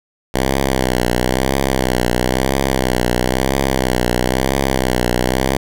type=tone with vibrato; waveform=5% pulse; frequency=64 Hz; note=C2; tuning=38 cents flat; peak=-3 dBFS; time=0.34-5.57 s; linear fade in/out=5 ms; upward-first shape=triangle; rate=1 Hz; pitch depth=110 cents each way; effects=none